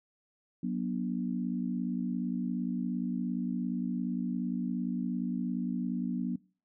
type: chord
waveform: sine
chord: B minor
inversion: second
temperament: equal with one note detuned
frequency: 185 / 242.3 / 293.7 Hz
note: F#3 / B3 / D4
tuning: 0 / -33 / 0 cents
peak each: -33 / -33 / -39 dBFS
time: 0.63-6.36 s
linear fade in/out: 5 ms
effects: noise-tail reverb RT60 0.4 s tail -23 dB re dry